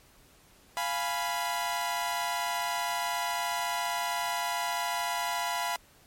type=chord; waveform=sawtooth; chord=F diminished; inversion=none; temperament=equal with one note detuned; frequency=696.4 / 830.6 / 987.8 Hz; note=F5 / Ab5 / Cb6; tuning=-5 / 0 / 0 cents; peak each=-30 / -32 / -28 dBFS; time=0.77-5.76 s; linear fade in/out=0 ms; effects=pink hiss -59 dBFS RMS until 6.06 s + MP3 64 kbps